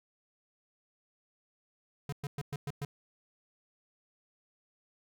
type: tone bursts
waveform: square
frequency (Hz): 142.6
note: C#3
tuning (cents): +49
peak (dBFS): -35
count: 6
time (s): 2.09-2.85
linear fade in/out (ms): 2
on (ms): 35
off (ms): 110
effects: 12-bit